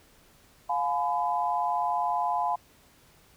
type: tone cluster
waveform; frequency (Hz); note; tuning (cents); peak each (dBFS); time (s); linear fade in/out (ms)
sine; 705 / 845 / 1005; F5 / G#5 / B5; +16 / +30 / +30; -29; 0.69-2.56; 10
effects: pink hiss -59 dBFS RMS until 3.36 s